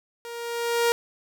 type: tone with level ramp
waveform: sawtooth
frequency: 470 Hz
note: A#4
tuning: 14 cents sharp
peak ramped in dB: -32 to -14 dBFS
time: 0.25-0.92 s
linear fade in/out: 0 ms
effects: none